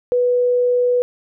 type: tone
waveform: sine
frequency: 492 Hz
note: B4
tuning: 7 cents flat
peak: -13 dBFS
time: 0.12-1.02 s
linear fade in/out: 0 ms
effects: none